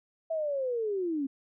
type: linear sweep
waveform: sine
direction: down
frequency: 659.3 to 263.9 Hz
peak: -28 dBFS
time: 0.3-1.27 s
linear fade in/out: 10 ms
effects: none